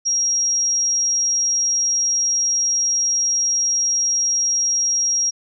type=tone; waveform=sine; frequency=5630 Hz; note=F8; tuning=13 cents sharp; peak=-16 dBFS; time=0.05-5.31 s; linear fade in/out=20 ms; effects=none